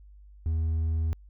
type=tone with hard clipping; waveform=sine; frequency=80.4 Hz; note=E2; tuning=43 cents flat; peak=-25 dBFS; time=0.46-1.13 s; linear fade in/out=0 ms; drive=2 dB; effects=added 50 Hz sine -48 dBFS peak until 1.29 s